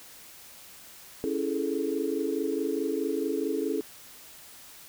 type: chord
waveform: sine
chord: A major seventh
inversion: first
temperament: equal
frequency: 277.2 / 329.6 / 415.3 / 440 Hz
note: C#4 / E4 / G#4 / A4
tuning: 0 / 0 / 0 / 0 cents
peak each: -32 dBFS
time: 1.24-3.81 s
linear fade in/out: 0 ms
effects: white hiss -49 dBFS RMS until 4.88 s